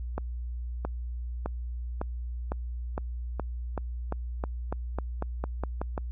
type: accelerating click train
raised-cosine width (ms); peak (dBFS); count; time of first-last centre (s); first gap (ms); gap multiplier
1; -17; 17; 0.18-5.978; 670; 0.91
effects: added 60 Hz sine -32 dBFS peak until 6.11 s